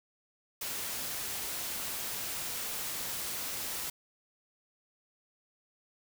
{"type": "noise", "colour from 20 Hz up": "white", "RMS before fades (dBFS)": -37, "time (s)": [0.61, 3.9], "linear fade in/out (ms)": 5, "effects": []}